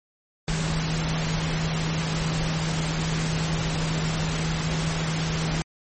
sine tone in noise, 160 Hz, D#3, 49 cents sharp, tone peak -25 dBFS, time 0.48-5.62 s, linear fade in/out 0 ms, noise pink, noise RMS -29 dBFS, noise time 0.48-5.62 s, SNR +1 dB, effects MP3 32 kbps

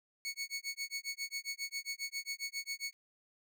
20% pulse tone with tremolo, 2217 Hz, C#7, in tune, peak -30 dBFS, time 0.25-2.93 s, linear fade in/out 0 ms, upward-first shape sine, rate 7.4 Hz, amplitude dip 100%, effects none

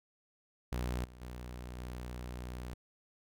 sawtooth tone with level steps, 61.4 Hz, B1, 9 cents flat, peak -30 / -48 / -39 / -37 dBFS, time 0.72-2.74 s, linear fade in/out 5 ms, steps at 1.04 / 1.21 / 1.78 s, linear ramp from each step 10 ms, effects none

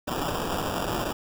violet noise with sample-and-hold, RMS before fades -29 dBFS, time 0.07-1.13 s, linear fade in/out 10 ms, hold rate 2100 Hz, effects none

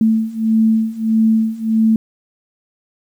sine beating tone pair, 220.8 / 222.4 Hz, A3 / A3, +6 / +19 cents, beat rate 1.6 Hz, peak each -16 / -14 dBFS, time 0.01-1.96 s, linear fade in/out 2 ms, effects 8-bit

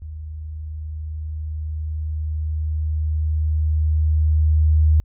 sine tone with level ramp, 77.4 Hz, D#2, 9 cents flat, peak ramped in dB -30 to -11 dBFS, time 0.02-5 s, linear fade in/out 0 ms, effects added 50 Hz sine -45 dBFS peak until 5.04 s

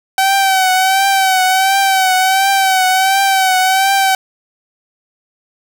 sawtooth tone with vibrato, 764 Hz, G5, 45 cents flat, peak -6 dBFS, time 0.18-4.15 s, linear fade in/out 2 ms, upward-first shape triangle, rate 1.4 Hz, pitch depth 55 cents each way, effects none

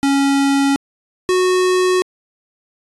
square tone pair in turn, 277.2 / 367.5 Hz, C#4 / F#4, 0 / -12 cents, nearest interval perfect fourth, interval 488 cents, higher second, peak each -13 dBFS, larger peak neither, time 0.03-0.76 / 1.29-2.02 s, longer neither, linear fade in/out 0 ms, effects resampled to 24000 Hz

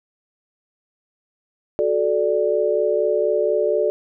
sine chord, D major, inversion first, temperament equal with one note detuned, 370 / 434.2 / 587.3 Hz, F#4 / A4 / D5, 0 / -23 / 0 cents, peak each -23 / -20 / -20 dBFS, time 1.79-3.9 s, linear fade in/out 0 ms, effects none

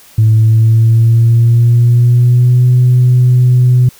sine tone with pitch glide, 110 to 124.91 Hz, A2 to B2, 0 to +20 cents, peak -3 dBFS, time 0.18-3.89 s, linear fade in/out 5 ms, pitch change +220 cents, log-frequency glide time 0.32-2.68 s, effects tanh soft clip ceiling -1 dBFS + white hiss -41 dBFS RMS until 3.99 s

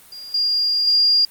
sine tone with level steps, 4813 Hz, D8, 42 cents sharp, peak -32 / -16 / -12 dBFS, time 0.12-1.25 s, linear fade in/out 2 ms, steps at 0.34 / 0.87 s, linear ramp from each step 5 ms, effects white hiss -47 dBFS RMS until 1.3 s + Opus 32 kbps

